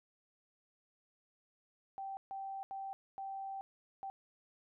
sine tone bursts at uneven times, 779 Hz, G5, 11 cents flat, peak -40 dBFS, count 5, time 1.98-2.17 / 2.31-2.63 / 2.71-2.93 / 3.18-3.61 / 4.03-4.1 s, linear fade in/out 0 ms, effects none

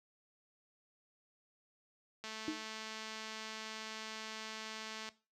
click train, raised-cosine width 0.2 ms, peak -28 dBFS, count 625, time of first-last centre 2.24-5.089 s, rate 219 Hz
sine tone with exponential decay, 311.1 Hz, D#4, in tune, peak -31 dBFS, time 2.48-2.64 s, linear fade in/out 0 ms, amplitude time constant 33 ms
effects noise-tail reverb RT60 0.3 s tail -17 dB re dry + high-pass 80 Hz 12 dB/octave

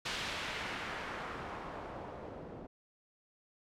white noise with low-pass filter sweep, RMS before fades -42 dBFS, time 0.05-2.67 s, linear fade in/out 10 ms, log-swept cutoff 3800 to 450 Hz, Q 1, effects none

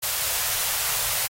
white band-stop noise, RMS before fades -25 dBFS, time 0.02-1.28 s, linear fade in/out 20 ms, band 130 to 520 Hz, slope 24 dB/octave, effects AAC 48 kbps

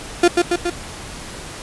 35% pulse tone with echo, 349.1 Hz, F4, 1 cent flat, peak -7 dBFS, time 0.23-0.28 s, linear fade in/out 5 ms, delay 140 ms, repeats 3, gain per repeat -3 dB, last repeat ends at 0.7 s, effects pink hiss -33 dBFS RMS until 1.62 s + resampled to 24000 Hz

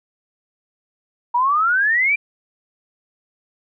sine exponential sweep, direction up, 940 to 2397 Hz, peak -14 dBFS, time 1.34-2.16 s, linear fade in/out 10 ms, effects none

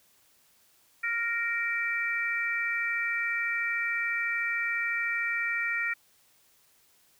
harmonic tone, 466.2 Hz, A#4, in tune, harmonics 3 / 4 / 5, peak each -34 / -30 / -31 dBFS, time 1.03-5.94 s, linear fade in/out 10 ms, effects white hiss -64 dBFS RMS until 7.19 s

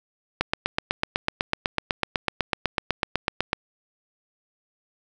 click train, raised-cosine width 0.3 ms, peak -5 dBFS, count 26, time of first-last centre 0.41-3.531 s, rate 8.01 Hz, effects none

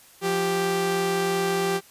sawtooth tone pair together, 174.79 / 392.4 Hz, F3 / G4, +2 / +2 cents, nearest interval octave + major second, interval 1400 cents, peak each -25 / -19 dBFS, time 0.21-1.81 s, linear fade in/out 50 ms, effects white hiss -52 dBFS RMS until 1.9 s + resampled to 32000 Hz

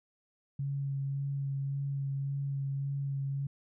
sine tone with vibrato, 138.59 Hz, C#3, in tune, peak -31 dBFS, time 0.59-3.47 s, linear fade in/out 5 ms, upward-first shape sine, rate 1.8 Hz, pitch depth 14 cents each way, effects none

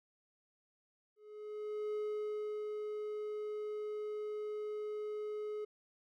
triangle tone with ADSR envelope, 423 Hz, G#4, 32 cents sharp, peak -33 dBFS, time 1.16-5.65 s, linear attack 780 ms, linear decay 710 ms, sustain -3 dB, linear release 8 ms, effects none

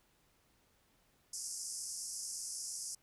pink band-pass noise, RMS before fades -43 dBFS, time 1.33-2.95 s, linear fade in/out 5 ms, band 5000 to 11000 Hz, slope 96 dB/octave, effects pink hiss -72 dBFS RMS until 3.02 s

